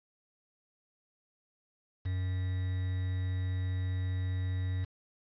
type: tone with quantisation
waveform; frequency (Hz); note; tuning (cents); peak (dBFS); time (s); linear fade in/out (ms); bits
triangle; 92.5; F#2; 0; -28; 2.05-4.85; 10; 8
effects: resampled to 11025 Hz